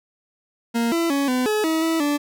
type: tone with pitch steps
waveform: 40% pulse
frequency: 232.9 / 335 / 279.7 / 252.8 / 426.1 / 320.6 / 326 / 290.8 Hz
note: A#3 / E4 / C#4 / B3 / G#4 / E4 / E4 / D4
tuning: -1 / +28 / +16 / +41 / +44 / -48 / -19 / -17 cents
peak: -18 dBFS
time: 0.74-2.18 s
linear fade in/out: 20 ms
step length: 180 ms
effects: none